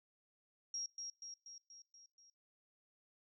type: tone with echo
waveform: sine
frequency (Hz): 5610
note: F8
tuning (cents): +7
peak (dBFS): -39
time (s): 0.74-0.86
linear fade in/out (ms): 2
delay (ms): 240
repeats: 6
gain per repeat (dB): -4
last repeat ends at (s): 2.3
effects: noise-tail reverb RT60 0.6 s tail -26 dB re dry